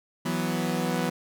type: chord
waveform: sawtooth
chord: E suspended second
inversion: none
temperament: equal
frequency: 164.81 / 185 / 246.9 Hz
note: E3 / F#3 / B3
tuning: 0 / 0 / 0 cents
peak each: -26 dBFS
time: 0.25-1.1 s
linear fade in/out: 10 ms
effects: none